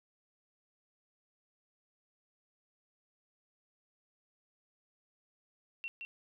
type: tone with echo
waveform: sine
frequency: 2724 Hz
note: F7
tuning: 44 cents flat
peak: -37 dBFS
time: 5.84-5.88 s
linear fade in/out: 0 ms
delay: 170 ms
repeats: 1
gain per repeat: -4 dB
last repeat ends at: 6.05 s
effects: none